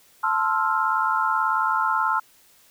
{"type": "chord", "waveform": "sine", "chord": "F major seventh", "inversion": "first", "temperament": "equal", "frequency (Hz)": [880, 1046.5, 1318.5, 1396.9], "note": ["A5", "C6", "E6", "F6"], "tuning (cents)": [0, 0, 0, 0], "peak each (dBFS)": -25, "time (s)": [0.23, 2.2], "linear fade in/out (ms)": 10, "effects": ["white hiss -56 dBFS RMS until 2.7 s"]}